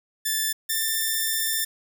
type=tone pair in turn; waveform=5% pulse; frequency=1760 / 1784.6 Hz; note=A6 / A6; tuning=0 / +24 cents; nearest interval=unison; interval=24 cents; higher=second; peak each=-12 dBFS; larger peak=neither; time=0.25-0.53 / 0.69-1.65 s; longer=second; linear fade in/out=10 ms; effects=none